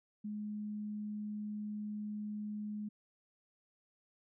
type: tone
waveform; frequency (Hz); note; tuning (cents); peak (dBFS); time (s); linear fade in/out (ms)
sine; 210; G#3; +19; -38; 0.24-2.89; 10
effects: none